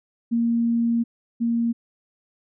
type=tone pair in turn; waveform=sine; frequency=233.1 / 233.1 Hz; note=A#3 / A#3; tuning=0 / 0 cents; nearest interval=unison; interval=0 cents; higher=neither; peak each=-18 / -19 dBFS; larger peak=first; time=0.31-1.04 / 1.4-1.73 s; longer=first; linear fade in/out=20 ms; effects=none